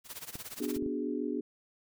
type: noise with tremolo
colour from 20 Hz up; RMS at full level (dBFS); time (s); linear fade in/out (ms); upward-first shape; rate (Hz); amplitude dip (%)
white; -41; 0.04-0.79; 50; sine; 17; 85
type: clicks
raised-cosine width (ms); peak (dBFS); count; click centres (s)
3; -30; 4; 0.355 / 0.765 / 0.825 / 0.863
type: chord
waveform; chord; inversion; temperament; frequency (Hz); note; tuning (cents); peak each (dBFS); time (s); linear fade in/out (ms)
sine; G# half-diminished seventh; first; equal; 246.9 / 293.7 / 370 / 415.3; B3 / D4 / F#4 / G#4; 0 / 0 / 0 / 0; -36 / -35 / -39 / -38; 0.6-1.41; 5
effects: none